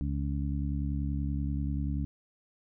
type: harmonic tone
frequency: 70.4 Hz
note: C#2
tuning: 27 cents sharp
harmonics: 1 / 2 / 3 / 4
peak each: -31 / -34 / -38 / -38 dBFS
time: 0.01-2.05 s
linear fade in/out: 0 ms
effects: none